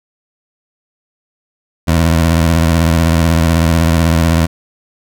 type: tone with vibrato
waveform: 20% pulse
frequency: 82.41 Hz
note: E2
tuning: in tune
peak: -4 dBFS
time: 1.87-4.47 s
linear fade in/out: 20 ms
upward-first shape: sine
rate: 16 Hz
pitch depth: 75 cents each way
effects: none